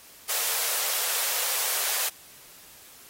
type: high-pass noise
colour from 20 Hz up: white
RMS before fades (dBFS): -27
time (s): 0.29-2.09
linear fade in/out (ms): 5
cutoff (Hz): 440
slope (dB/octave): 48
effects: white hiss -50 dBFS RMS until 3.09 s + AAC 48 kbps

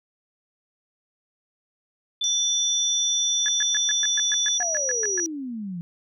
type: tone with pitch glide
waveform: sine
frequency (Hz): 3520 to 3492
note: A7 to A7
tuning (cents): 0 to -14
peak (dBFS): -23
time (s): 2.21-4.58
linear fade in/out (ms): 5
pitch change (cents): -14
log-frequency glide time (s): 3.95-4.29
type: tone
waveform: sine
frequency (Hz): 5810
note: F#8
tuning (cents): -32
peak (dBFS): -23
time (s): 2.24-5.26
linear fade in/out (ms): 0
type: tone bursts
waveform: sine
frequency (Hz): 1700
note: G#6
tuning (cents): +40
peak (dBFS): -25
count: 13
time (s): 3.46-5.199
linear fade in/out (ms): 0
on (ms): 23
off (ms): 120
type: exponential sweep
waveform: sine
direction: down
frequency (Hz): 740 to 165.9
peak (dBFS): -29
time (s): 4.6-5.81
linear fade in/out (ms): 0
effects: none

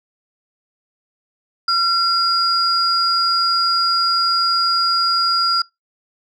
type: tone pair together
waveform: sine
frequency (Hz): 1365 / 4864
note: F6 / D#8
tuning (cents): -40 / -40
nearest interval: octave + minor seventh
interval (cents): 2200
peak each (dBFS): -16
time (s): 1.68-5.62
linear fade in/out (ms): 5
effects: noise-tail reverb RT60 0.2 s tail -25 dB re dry + tanh soft clip ceiling -7 dBFS

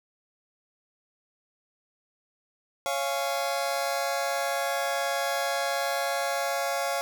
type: chord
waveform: sawtooth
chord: Db major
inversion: none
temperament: just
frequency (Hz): 554.4 / 693 / 831.5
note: Db5 / F5 / Ab5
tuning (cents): 0 / -14 / +2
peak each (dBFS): -26 / -26 / -30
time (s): 2.86-7.01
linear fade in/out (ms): 0
effects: none

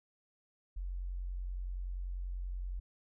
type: tone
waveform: sine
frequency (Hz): 45.22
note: F#1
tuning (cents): -39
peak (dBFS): -36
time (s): 0.76-2.8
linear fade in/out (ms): 10
effects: none

